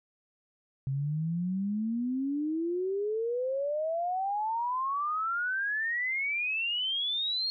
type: exponential sweep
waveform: sine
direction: up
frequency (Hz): 132.3 to 4300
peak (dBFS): -28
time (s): 0.87-7.5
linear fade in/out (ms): 0
effects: none